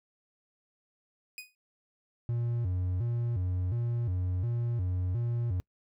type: tone with exponential decay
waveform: sawtooth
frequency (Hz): 2489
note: D#7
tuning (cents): 0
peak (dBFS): -33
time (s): 1.38-1.55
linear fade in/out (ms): 1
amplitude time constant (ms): 35
type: tone with vibrato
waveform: triangle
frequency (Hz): 103.83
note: G#2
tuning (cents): 0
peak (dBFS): -26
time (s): 2.29-5.6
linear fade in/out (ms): 0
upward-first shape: square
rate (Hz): 1.4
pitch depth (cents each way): 230
effects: noise-tail reverb RT60 0.1 s tail -25 dB re dry